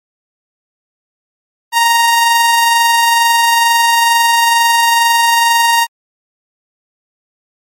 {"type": "tone with amplitude modulation", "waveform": "sawtooth", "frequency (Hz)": 932.3, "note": "A#5", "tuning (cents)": 0, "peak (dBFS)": -3, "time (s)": [1.72, 5.87], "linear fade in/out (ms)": 50, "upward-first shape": "sine", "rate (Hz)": 22.2, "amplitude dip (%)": 25, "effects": ["MP3 64 kbps"]}